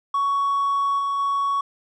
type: tone with level steps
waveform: triangle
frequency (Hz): 1117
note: C#6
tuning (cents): +13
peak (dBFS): -16 / -19 / -17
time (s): 0.14-1.61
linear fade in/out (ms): 5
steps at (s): 0.98 / 1.18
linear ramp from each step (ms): 20
effects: tanh soft clip ceiling -14 dBFS + resampled to 22050 Hz